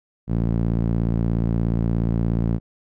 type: tone with band-pass filter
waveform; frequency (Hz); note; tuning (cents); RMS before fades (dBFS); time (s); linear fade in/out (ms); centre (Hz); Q
sawtooth; 56.9; A#1; -41; -21; 0.27-2.6; 50; 170; 1.2
effects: none